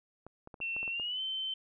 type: clicks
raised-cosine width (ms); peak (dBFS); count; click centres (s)
1; -33; 8; 0.266 / 0.474 / 0.542 / 0.603 / 0.765 / 0.83 / 0.878 / 0.998
type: tone with pitch glide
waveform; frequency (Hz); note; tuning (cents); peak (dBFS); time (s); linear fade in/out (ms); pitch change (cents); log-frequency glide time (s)
sine; 2700 to 3084; E7 to G7; +41 to -29; -33; 0.61-1.54; 5; +230; 0.9-1.21
effects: none